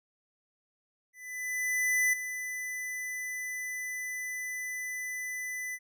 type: tone with ADSR envelope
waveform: square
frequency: 2000 Hz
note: B6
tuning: 21 cents sharp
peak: -24 dBFS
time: 1.13-5.79 s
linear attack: 1000 ms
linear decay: 7 ms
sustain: -11 dB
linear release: 51 ms
effects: none